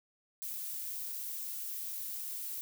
violet noise, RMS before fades -40 dBFS, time 0.42-2.61 s, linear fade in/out 0 ms, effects none

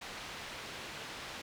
white low-pass noise, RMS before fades -45 dBFS, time 0.01-1.42 s, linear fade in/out 10 ms, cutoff 3400 Hz, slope 12 dB/octave, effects none

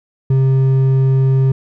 sine tone with hard clipping, 133.1 Hz, C3, 30 cents sharp, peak -11 dBFS, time 0.3-1.52 s, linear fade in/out 5 ms, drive 5 dB, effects none

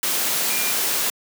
sine tone in noise, 2396 Hz, D7, 34 cents sharp, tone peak -30 dBFS, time 0.5-0.71 s, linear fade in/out 2 ms, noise white, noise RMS -22 dBFS, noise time 0.03-1.1 s, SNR -11 dB, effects high-pass 200 Hz 12 dB/octave

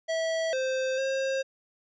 square tone with pitch steps, 651 / 522 / 535 Hz, E5 / C5 / C5, -22 / -4 / +38 cents, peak -27 dBFS, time 0.08-1.43 s, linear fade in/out 20 ms, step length 450 ms, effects resampled to 16000 Hz

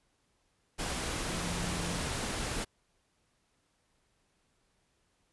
sine tone in noise, 173.8 Hz, F3, 8 cents flat, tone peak -38 dBFS, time 1.29-2 s, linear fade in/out 20 ms, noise pink, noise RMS -35 dBFS, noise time 0.78-2.65 s, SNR -6 dB, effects pink hiss -74 dBFS RMS until 5.32 s + resampled to 24000 Hz

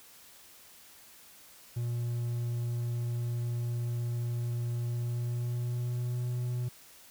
triangle tone with pitch glide, 119.3 to 122.8 Hz, A#2 to B2, +41 to -9 cents, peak -28 dBFS, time 1.76-6.69 s, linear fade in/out 10 ms, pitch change +50 cents, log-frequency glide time 4.9-6.3 s, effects white hiss -55 dBFS RMS until 7.1 s

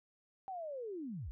sine linear sweep, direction down, 784 to 42.96 Hz, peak -40 dBFS, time 0.48-1.31 s, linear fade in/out 0 ms, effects none

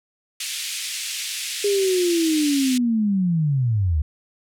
pink band-pass noise, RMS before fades -29 dBFS, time 0.4-2.78 s, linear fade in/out 5 ms, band 2400 to 11000 Hz, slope 24 dB/octave
sine linear sweep, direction down, 411.6 to 69.8 Hz, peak -17 dBFS, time 1.64-4.02 s, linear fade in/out 5 ms
effects none

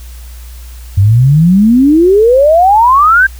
sine exponential sweep, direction up, 93.2 to 1609 Hz, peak -3 dBFS, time 0.97-3.27 s, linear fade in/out 10 ms, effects added 60 Hz sine -26 dBFS peak until 3.39 s + white hiss -39 dBFS RMS until 3.39 s

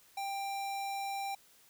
square tone, 790 Hz, G5, 13 cents sharp, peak -36 dBFS, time 0.17-1.35 s, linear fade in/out 5 ms, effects white hiss -63 dBFS RMS until 1.69 s

